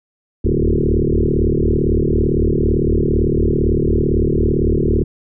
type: tone with frequency modulation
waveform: sine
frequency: 153.2 Hz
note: D#3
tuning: 27 cents flat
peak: -12 dBFS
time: 0.44-5.04 s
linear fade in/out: 10 ms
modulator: 37.8 Hz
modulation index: 7
effects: none